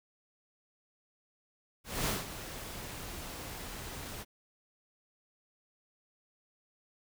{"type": "noise with ADSR envelope", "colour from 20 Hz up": "pink", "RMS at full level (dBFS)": -31, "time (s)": [1.84, 4.25], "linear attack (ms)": 230, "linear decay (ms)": 170, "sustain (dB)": -12, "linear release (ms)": 36, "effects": []}